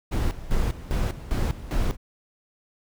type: noise with tremolo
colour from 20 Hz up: brown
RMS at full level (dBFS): -23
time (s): 0.11-1.97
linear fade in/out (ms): 20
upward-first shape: square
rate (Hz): 2.5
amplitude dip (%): 80
effects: none